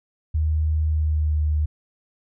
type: tone with pitch glide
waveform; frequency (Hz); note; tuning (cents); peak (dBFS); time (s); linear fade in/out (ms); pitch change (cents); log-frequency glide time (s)
sine; 77.7 to 75.97; D#2 to D#2; -2 to -41; -18; 0.34-1.66; 10; -39; 0.87-1.42
effects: none